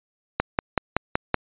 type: click train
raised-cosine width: 0.5 ms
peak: -4 dBFS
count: 6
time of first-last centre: 0.4-1.343 s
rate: 5.3 Hz
effects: resampled to 8000 Hz